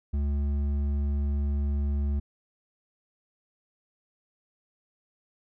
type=tone with hard clipping; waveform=sine; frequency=71.3 Hz; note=C#2; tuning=49 cents sharp; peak=-26 dBFS; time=0.13-2.2 s; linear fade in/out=10 ms; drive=7 dB; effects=none